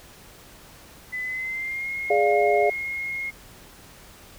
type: tone with pitch glide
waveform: sine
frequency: 2007 to 2151 Hz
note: B6 to C7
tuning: +27 to +47 cents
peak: -27 dBFS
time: 1.12-3.31 s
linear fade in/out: 20 ms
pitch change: +120 cents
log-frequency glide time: 1.22-1.89 s
type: chord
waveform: sine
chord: D diminished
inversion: second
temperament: equal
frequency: 415.3 / 587.3 / 698.5 Hz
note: Ab4 / D5 / F5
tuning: 0 / 0 / 0 cents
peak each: -21 / -23 / -21 dBFS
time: 2.1-2.7 s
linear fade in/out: 5 ms
effects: pink hiss -48 dBFS RMS until 4.38 s

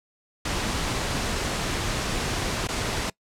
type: noise with dropouts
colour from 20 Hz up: pink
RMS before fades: -27 dBFS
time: 0.45-3.1 s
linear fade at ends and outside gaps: 5 ms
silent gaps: 2.674-2.686 s
effects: noise-tail reverb RT60 0.1 s tail -23 dB re dry + low-pass 8000 Hz 12 dB/octave

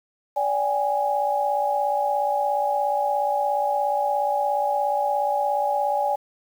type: tone cluster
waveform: sine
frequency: 578 / 771 / 828 Hz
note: D5 / G5 / G#5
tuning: -28 / -29 / -5 cents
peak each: -25 / -29 / -22 dBFS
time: 0.36-6.16 s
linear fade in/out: 10 ms
effects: 8-bit

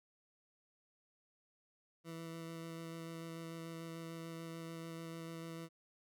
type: tone with vibrato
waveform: 20% pulse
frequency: 164.81 Hz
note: E3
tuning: in tune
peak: -40 dBFS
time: 2.04-5.69 s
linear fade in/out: 50 ms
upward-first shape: square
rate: 6.8 Hz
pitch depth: 8 cents each way
effects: none

